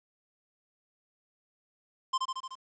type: tone with echo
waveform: square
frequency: 1046.5 Hz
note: C6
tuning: in tune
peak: -26 dBFS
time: 2.13-2.18 s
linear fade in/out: 10 ms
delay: 75 ms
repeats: 5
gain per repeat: -3 dB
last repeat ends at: 2.555 s
effects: resampled to 16000 Hz + 10-bit